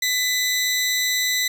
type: tone pair together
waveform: 20% pulse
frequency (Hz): 2001 / 3777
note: B6 / A#7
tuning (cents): +22 / +22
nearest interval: major seventh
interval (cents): 1100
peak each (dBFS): -15 / -21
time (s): 0.02-1.48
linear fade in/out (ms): 5
effects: none